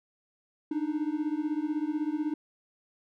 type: beating tone pair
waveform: triangle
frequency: 296.1 / 312.1 Hz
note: D4 / D#4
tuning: +14 / +5 cents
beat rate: 16 Hz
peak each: -29 dBFS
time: 0.71-2.34 s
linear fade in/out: 5 ms
effects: none